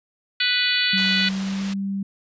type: harmonic tone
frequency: 493.9 Hz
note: B4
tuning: in tune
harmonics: 3 / 4 / 5 / 6 / 7 / 8 / 9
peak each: -26 / -26 / -26 / -26 / -26 / -26 / -26 dBFS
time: 0.4-1.29 s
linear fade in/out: 5 ms
type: tone with pitch glide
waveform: sine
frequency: 190.6 to 196.53 Hz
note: G3 to G3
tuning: -48 to +5 cents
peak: -23 dBFS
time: 0.93-2.03 s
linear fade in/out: 5 ms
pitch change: +53 cents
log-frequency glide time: 1.17-1.73 s
type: low-pass noise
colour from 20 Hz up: white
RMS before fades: -37 dBFS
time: 0.97-1.74 s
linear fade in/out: 10 ms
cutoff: 4700 Hz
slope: 12 dB/octave
effects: resampled to 16000 Hz